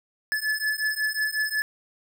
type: beating tone pair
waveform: square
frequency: 1723 / 1728.5 Hz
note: A6 / A6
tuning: -37 / -31 cents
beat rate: 5.5 Hz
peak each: -28 dBFS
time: 0.32-1.62 s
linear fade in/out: 0 ms
effects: none